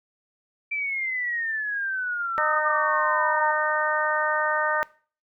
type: exponential sweep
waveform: sine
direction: down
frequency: 2349 to 900 Hz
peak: -25 dBFS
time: 0.71-3.52 s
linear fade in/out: 10 ms
type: harmonic tone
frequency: 305.7 Hz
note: D#4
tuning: 30 cents flat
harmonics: 2 / 3 / 4 / 5 / 6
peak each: -28 / -28 / -28 / -28 / -28 dBFS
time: 2.38-4.83 s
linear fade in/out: 0 ms
effects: noise-tail reverb RT60 0.4 s tail -20 dB re dry